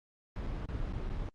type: noise with dropouts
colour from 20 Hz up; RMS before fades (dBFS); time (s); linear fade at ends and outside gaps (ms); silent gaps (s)
brown; -36; 0.36-1.29; 1; 0.467-0.471 / 0.658-0.687 / 0.925-0.934 / 1.093-1.099
effects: low-pass 4000 Hz 12 dB/octave + Opus 24 kbps